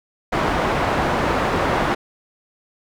white low-pass noise, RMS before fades -20 dBFS, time 0.32-1.95 s, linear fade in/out 10 ms, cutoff 1100 Hz, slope 12 dB/octave, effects none

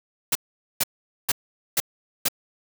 white noise bursts, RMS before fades -21 dBFS, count 5, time 0.32-2.285 s, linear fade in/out 5 ms, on 33 ms, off 450 ms, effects none

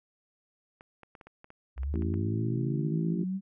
clicks, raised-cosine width 0.5 ms, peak -34 dBFS, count 12, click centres 0.809 / 1.033 / 1.152 / 1.212 / 1.27 / 1.444 / 1.504 / 1.779 / 1.833 / 1.957 / 2.022 / 2.141 s
sine linear sweep, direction up, 61.2 to 196 Hz, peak -29 dBFS, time 1.76-3.41 s, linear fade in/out 50 ms
harmonic tone, 55 Hz, A1, in tune, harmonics 3 / 4 / 5 / 6 / 7, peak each -37 / -35 / -39 / -36 / -41 dBFS, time 1.94-3.24 s, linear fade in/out 0 ms
effects none

